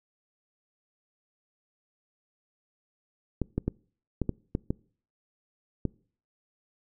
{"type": "clicks", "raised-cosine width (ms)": 3, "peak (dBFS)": -14, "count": 8, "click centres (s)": [3.417, 3.58, 3.68, 4.217, 4.293, 4.551, 4.705, 5.853], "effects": ["noise-tail reverb RT60 0.5 s tail -25 dB re dry"]}